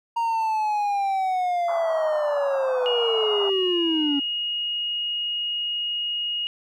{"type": "linear sweep", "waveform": "triangle", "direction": "down", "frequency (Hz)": [934, 277.2], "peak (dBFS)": -19, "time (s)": [0.16, 4.2], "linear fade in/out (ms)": 10}
{"type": "band-pass noise", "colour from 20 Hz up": "pink", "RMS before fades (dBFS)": -32, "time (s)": [1.68, 3.5], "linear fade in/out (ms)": 5, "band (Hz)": [630, 1300], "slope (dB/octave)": 48}
{"type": "tone", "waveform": "sine", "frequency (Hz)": 2873, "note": "F7", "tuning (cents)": 48, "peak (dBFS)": -24, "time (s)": [2.86, 6.47], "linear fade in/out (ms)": 0}
{"effects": []}